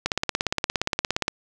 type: click train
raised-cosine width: 0.2 ms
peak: -5 dBFS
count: 22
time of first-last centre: 0.06-1.281 s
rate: 17.2 Hz
effects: none